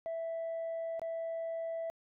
sine tone with dropouts, 659.3 Hz, E5, in tune, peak -33 dBFS, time 0.06-1.9 s, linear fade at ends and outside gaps 0 ms, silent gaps 0.995-1.017 s, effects tanh soft clip ceiling -33 dBFS

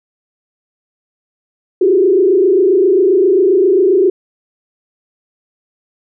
sine tone with frequency modulation, 379.1 Hz, F#4, 42 cents sharp, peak -7 dBFS, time 1.81-4.1 s, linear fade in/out 5 ms, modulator 27.5 Hz, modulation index 1.2, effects none

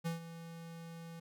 square tone with ADSR envelope, 166.4 Hz, E3, 17 cents sharp, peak -34 dBFS, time 0.04-1.2 s, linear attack 24 ms, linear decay 130 ms, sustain -13 dB, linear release 8 ms, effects none

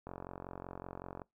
click train, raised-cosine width 1 ms, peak -29 dBFS, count 53, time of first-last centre 0.07-1.218 s, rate 45.3 Hz, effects noise-tail reverb RT60 0.2 s tail -25 dB re dry

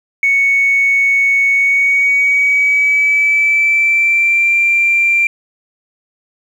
sine tone with pitch glide, 2220 to 2366 Hz, C#7 to D7, +2 to +12 cents, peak -8 dBFS, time 0.23-5.27 s, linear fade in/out 2 ms, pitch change +110 cents, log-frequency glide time 1.51-4.55 s, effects tanh soft clip ceiling -4 dBFS + 7-bit

